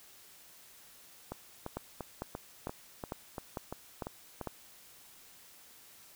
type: two click trains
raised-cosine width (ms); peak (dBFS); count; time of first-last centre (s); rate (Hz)
1; -24 / -22; 10 / 7; 1.32-4.413 / 1.77-4.473; 2.91 / 2.22
effects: white hiss -57 dBFS RMS until 6.15 s